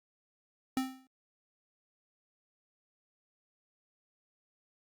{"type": "tone with exponential decay", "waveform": "square", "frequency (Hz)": 261.6, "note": "C4", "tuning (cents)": 0, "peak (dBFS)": -27, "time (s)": [0.77, 1.07], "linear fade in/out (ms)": 1, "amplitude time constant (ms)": 65, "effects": ["Opus 48 kbps"]}